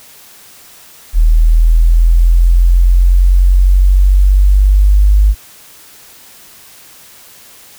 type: exponential sweep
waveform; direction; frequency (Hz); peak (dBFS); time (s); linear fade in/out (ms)
sine; up; 39.63 to 51; -4; 1.13-5.35; 50
effects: white hiss -39 dBFS RMS until 7.78 s